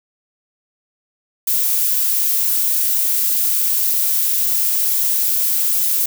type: noise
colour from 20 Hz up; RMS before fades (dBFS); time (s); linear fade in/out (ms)
violet; -17; 1.47-6.06; 5
effects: none